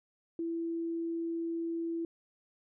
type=tone; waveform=sine; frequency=333.1 Hz; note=E4; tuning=18 cents sharp; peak=-32 dBFS; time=0.39-2.05 s; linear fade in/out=2 ms; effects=none